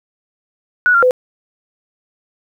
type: tone with pitch steps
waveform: sine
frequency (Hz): 1469 / 1385 / 505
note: F#6 / F6 / B4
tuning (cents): -13 / -15 / +39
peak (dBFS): -8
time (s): 0.86-1.109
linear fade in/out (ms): 0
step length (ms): 83
effects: 8-bit